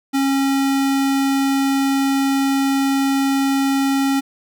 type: tone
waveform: square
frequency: 273 Hz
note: C#4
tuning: 26 cents flat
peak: -16 dBFS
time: 0.13-4.21 s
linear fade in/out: 20 ms
effects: none